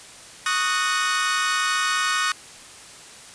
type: chord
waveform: sawtooth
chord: D# minor seventh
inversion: third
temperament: equal with one note detuned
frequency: 1108.7 / 1244.5 / 1480 / 1841.1 Hz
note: C#6 / D#6 / F#6 / A#6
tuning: 0 / 0 / 0 / -22 cents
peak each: -25 / -21 / -22 / -23 dBFS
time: 0.46-2.32 s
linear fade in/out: 2 ms
effects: white hiss -43 dBFS RMS until 3.34 s + resampled to 22050 Hz